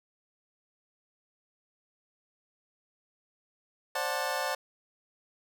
25% pulse chord, D dominant seventh, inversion third, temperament just, 528.6 / 587.3 / 734.2 / 881 Hz, C5 / D5 / F#5 / A5, +18 / 0 / -14 / +2 cents, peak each -32 dBFS, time 3.95-4.55 s, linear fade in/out 5 ms, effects none

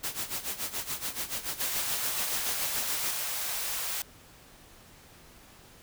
white noise with tremolo, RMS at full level -32 dBFS, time 0.03-3.12 s, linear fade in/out 10 ms, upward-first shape sine, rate 7 Hz, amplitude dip 80%
white high-pass noise, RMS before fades -33 dBFS, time 1.6-4.02 s, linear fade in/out 2 ms, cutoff 520 Hz, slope 24 dB/octave
effects pink hiss -54 dBFS RMS until 5.82 s

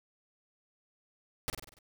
pink noise with echo, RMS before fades -33 dBFS, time 1.48-1.5 s, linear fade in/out 0 ms, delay 48 ms, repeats 6, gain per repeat -5 dB, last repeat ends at 1.788 s, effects none

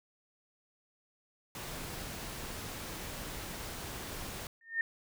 pink noise, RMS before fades -42 dBFS, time 1.55-4.47 s, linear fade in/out 2 ms
sine tone with exponential growth, 1824 Hz, A#6, 38 cents flat, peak -25 dBFS, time 4.61-4.81 s, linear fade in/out 2 ms, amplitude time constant 43 ms
effects none

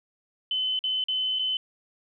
sine tone with dropouts, 3039 Hz, F#7, 46 cents sharp, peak -24 dBFS, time 0.51-1.57 s, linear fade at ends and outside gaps 2 ms, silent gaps 0.791-0.839 / 1.04-1.084 / 1.388-1.393 s, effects none

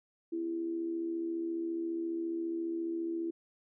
sine tone with amplitude modulation, 333.9 Hz, E4, 22 cents sharp, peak -30 dBFS, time 0.32-3.31 s, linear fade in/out 10 ms, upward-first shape sine, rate 74.6 Hz, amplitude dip 50%, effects none

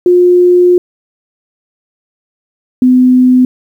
sine tone pair in turn, 356.8 / 253.1 Hz, F4 / B3, +37 / +43 cents, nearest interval tritone, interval 594 cents, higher first, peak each -3 dBFS, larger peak neither, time 0.06-0.78 / 2.82-3.45 s, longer first, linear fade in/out 2 ms, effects 7-bit

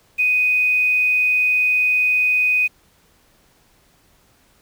sine tone with quantisation, 2495 Hz, D#7, 4 cents sharp, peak -14 dBFS, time 0.18-2.68 s, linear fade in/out 20 ms, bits 7, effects pink hiss -57 dBFS RMS until 4.61 s

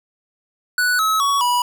square tone with pitch steps, 1480 / 1288.4 / 1121.6 / 976.4 Hz, F#6 / E6 / C#6 / B5, 0 / -40 / +20 / -20 cents, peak -16 dBFS, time 0.78-1.62 s, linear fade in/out 2 ms, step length 210 ms, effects none

